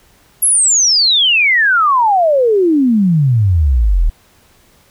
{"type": "exponential sweep", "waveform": "sine", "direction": "down", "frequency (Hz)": [11460, 36.71], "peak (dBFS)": -8, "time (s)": [0.42, 4.1], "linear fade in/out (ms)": 10, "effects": ["pink hiss -50 dBFS RMS until 4.9 s"]}